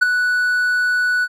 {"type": "tone with ADSR envelope", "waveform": "triangle", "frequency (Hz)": 1480, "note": "F#6", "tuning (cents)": 0, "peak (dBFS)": -5, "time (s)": [0.01, 1.28], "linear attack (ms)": 17, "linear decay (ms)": 10, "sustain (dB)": -8, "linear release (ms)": 48, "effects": []}